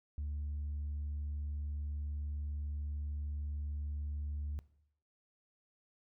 sine tone, 73.42 Hz, D2, in tune, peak -34 dBFS, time 0.18-4.59 s, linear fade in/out 0 ms, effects noise-tail reverb RT60 0.7 s tail -21 dB re dry + tanh soft clip ceiling -34 dBFS

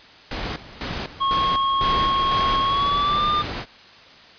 pink noise with tremolo, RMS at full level -28 dBFS, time 0.31-2.62 s, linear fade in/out 2 ms, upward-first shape square, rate 2 Hz, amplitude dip 80%
square tone with pitch glide, 1089 to 1201.4 Hz, C#6 to D6, -31 to +39 cents, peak -19 dBFS, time 1.2-3.43 s, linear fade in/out 20 ms, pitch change +170 cents, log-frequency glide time 2.62-3.28 s
pink noise, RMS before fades -29 dBFS, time 1.8-3.66 s, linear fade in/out 50 ms
effects white hiss -46 dBFS RMS until 4.38 s + resampled to 11025 Hz

